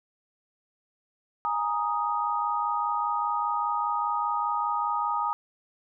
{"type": "chord", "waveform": "sine", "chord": "Ab suspended second", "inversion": "none", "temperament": "equal with one note detuned", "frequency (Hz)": [830.6, 935.6, 1244.5], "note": ["Ab5", "Bb5", "Eb6"], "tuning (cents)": [0, 6, 0], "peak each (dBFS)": [-31, -29, -28], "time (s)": [1.45, 5.33], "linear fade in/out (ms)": 0, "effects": []}